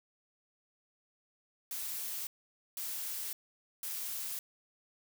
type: noise bursts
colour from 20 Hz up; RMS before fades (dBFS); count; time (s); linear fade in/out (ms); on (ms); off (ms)
blue; -39; 3; 1.71-4.39; 2; 560; 500
effects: none